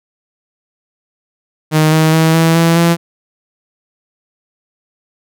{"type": "tone with pitch steps", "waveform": "sawtooth", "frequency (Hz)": [155.56, 158.19, 160.86, 163.58, 166.34, 169.15], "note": ["D#3", "D#3", "E3", "E3", "E3", "E3"], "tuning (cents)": [0, 29, -42, -13, 16, 45], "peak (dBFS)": -4, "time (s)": [1.71, 2.97], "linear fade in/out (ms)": 50, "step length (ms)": 210, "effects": []}